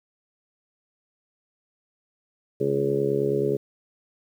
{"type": "harmonic tone with a mistuned harmonic", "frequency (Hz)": 69.5, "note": "C#2", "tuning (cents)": 5, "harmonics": [2, 3, 4, 5, 6, 7, 8], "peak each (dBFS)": [-30, -33, -34, -29, -23, -34, -33], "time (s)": [2.6, 3.57], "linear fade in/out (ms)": 10, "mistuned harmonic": 2, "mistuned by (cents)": -24, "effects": ["9-bit"]}